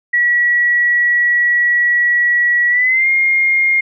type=tone with pitch glide; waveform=sine; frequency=1930 to 2129 Hz; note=B6 to C7; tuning=-40 to +30 cents; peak=-10 dBFS; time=0.13-3.81 s; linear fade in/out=10 ms; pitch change=+170 cents; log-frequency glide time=2.69-3.08 s; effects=none